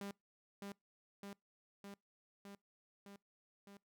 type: tone with echo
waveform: sawtooth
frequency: 200 Hz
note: G3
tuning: 35 cents sharp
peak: -40 dBFS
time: 0.01-0.11 s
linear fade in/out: 2 ms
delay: 610 ms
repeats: 6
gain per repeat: -2 dB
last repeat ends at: 3.77 s
effects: noise-tail reverb RT60 0.2 s tail -25 dB re dry